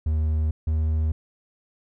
triangle tone pair in turn, 77.78 / 78.46 Hz, D#2 / D#2, 0 / +15 cents, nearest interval unison, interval 15 cents, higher second, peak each -18 dBFS, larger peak neither, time 0.06-0.51 / 0.67-1.12 s, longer neither, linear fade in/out 5 ms, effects none

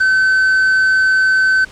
triangle tone with quantisation, 1529 Hz, G6, 44 cents flat, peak -8 dBFS, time 0-1.65 s, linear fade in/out 10 ms, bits 6, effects pink hiss -40 dBFS RMS until 1.71 s + low-pass 7000 Hz 12 dB/octave

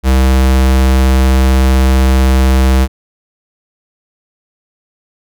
square tone, 65.41 Hz, C2, in tune, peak -7 dBFS, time 0.03-2.88 s, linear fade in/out 50 ms, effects none

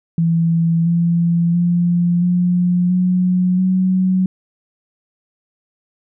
sine tone with pitch steps, 166.2 / 169.99 / 173.86 / 177.82 / 181.87 / 186.02 Hz, E3 / F3 / F3 / F3 / F#3 / F#3, +15 / -46 / -7 / +31 / -30 / +10 cents, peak -12 dBFS, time 0.18-4.26 s, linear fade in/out 2 ms, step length 680 ms, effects none

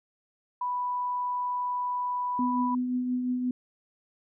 sine tone, 987.8 Hz, B5, in tune, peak -27 dBFS, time 0.61-2.75 s, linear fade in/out 5 ms
sine tone with tremolo, 250 Hz, B3, 21 cents sharp, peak -24 dBFS, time 2.39-3.51 s, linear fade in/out 2 ms, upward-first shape triangle, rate 5.7 Hz, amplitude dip 40%
effects none

